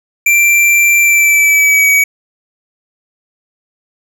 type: tone with pitch glide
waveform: square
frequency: 2355 to 2267 Hz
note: D7 to C#7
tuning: +4 to +38 cents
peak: -7 dBFS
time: 0.26-2.04 s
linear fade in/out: 5 ms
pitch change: -66 cents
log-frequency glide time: 1.01-1.89 s
effects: none